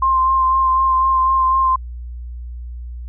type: tone with vibrato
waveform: sine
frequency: 1052 Hz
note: C6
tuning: 9 cents sharp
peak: -12 dBFS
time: 0.02-1.76 s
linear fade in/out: 5 ms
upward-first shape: sine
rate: 4 Hz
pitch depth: 18 cents each way
effects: added 60 Hz sine -27 dBFS peak until 3.08 s